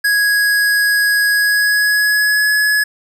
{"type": "tone with pitch glide", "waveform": "square", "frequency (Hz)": [1661.2, 1694.1], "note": ["G#6", "G#6"], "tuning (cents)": [0, 34], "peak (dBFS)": -12, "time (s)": [0.04, 2.84], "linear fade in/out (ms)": 10, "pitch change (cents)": 34, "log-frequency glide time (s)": [1.31, 2.5], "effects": []}